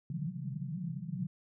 white band-pass noise, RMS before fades -38 dBFS, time 0.1-1.27 s, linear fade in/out 2 ms, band 130 to 190 Hz, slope 96 dB/octave, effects none

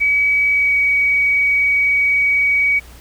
sine tone with pitch glide, 2276 to 2262 Hz, C#7 to C#7, +45 to +34 cents, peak -12 dBFS, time 0-2.8 s, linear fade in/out 20 ms, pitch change -11 cents, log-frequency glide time 0.5-0.74 s, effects added 60 Hz sine -39 dBFS peak until 3 s + pink hiss -44 dBFS RMS until 3 s

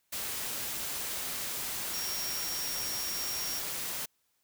sine tone in noise, 5588 Hz, F8, in tune, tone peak -36 dBFS, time 1.93-3.6 s, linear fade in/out 10 ms, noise white, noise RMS -36 dBFS, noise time 0.12-4.06 s, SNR -3 dB, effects white hiss -75 dBFS RMS until 4.43 s

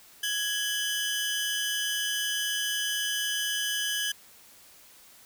sawtooth tone pair together, 1666 / 3038 Hz, G#6 / F#7, +5 / +45 cents, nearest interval minor seventh, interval 1040 cents, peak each -27 dBFS, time 0.23-4.12 s, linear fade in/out 5 ms, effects white hiss -54 dBFS RMS until 5.25 s

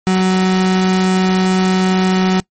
35% pulse tone, 186.7 Hz, F#3, 16 cents sharp, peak -9 dBFS, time 0.07-2.4 s, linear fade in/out 0 ms, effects noise-tail reverb RT60 0.1 s tail -22 dB re dry + MP3 32 kbps

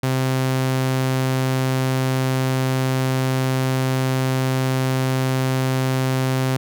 sawtooth tone, 130.81 Hz, C3, in tune, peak -14 dBFS, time 0.03-6.57 s, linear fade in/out 5 ms, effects none

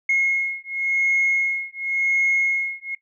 sine beating tone pair, 2161 / 2161.92 Hz, C#7 / C#7, -45 / -44 cents, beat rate 0.92 Hz, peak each -21 dBFS, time 0.09-2.95 s, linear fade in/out 5 ms, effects noise-tail reverb RT60 0.1 s tail -17 dB re dry + tanh soft clip ceiling -12 dBFS

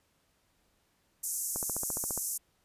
white band-pass noise, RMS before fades -35 dBFS, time 1.23-2.38 s, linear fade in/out 10 ms, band 6100 to 13000 Hz, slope 48 dB/octave
click train, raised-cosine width 1 ms, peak -24 dBFS, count 10, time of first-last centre 1.56-2.176 s, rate 14.6 Hz
effects pink hiss -72 dBFS RMS until 2.64 s + resampled to 32000 Hz

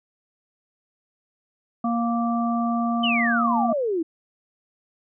harmonic tone, 233.9 Hz, A#3, 6 cents sharp, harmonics 1 / 3 / 5, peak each -22 / -27 / -29 dBFS, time 1.84-3.73 s, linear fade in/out 5 ms
sine exponential sweep, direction down, 3099 to 311.1 Hz, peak -21 dBFS, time 3.03-4.03 s, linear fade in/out 10 ms
effects none

